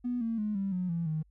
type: tone with pitch steps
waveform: triangle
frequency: 245.3 / 227.6 / 211.1 / 195.82 / 181.66 / 168.52 / 156.32 Hz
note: B3 / A#3 / G#3 / G3 / F#3 / E3 / D#3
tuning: -12 / -41 / +29 / -2 / -32 / +38 / +8 cents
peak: -25 dBFS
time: 0.04-1.23 s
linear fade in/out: 20 ms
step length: 170 ms
effects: tanh soft clip ceiling -27 dBFS + added 50 Hz sine -60 dBFS peak until 1.3 s